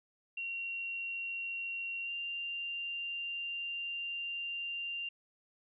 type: tone with pitch glide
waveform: sine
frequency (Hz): 2747 to 2784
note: F7 to F7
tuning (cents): -29 to -6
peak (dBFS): -36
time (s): 0.37-5.09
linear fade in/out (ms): 5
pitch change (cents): +23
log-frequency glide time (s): 2.03-2.11
effects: none